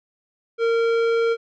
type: tone with tanh clipping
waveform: sine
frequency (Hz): 460.4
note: A#4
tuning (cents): -22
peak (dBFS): -19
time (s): 0.58-1.37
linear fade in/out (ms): 50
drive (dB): 14
effects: none